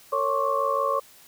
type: tone cluster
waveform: sine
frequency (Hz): 455.4 / 554 / 1078 / 1144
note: A#4 / C#5 / C#6 / D6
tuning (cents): -40 / -1 / -49 / -46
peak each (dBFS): -31 / -26 / -26 / -27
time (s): 0.12-1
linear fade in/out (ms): 10
effects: white hiss -52 dBFS RMS until 1.27 s